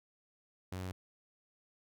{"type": "tone", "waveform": "sawtooth", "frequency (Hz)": 92.5, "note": "F#2", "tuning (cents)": 0, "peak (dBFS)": -35, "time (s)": [0.72, 0.92], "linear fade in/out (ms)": 5, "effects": []}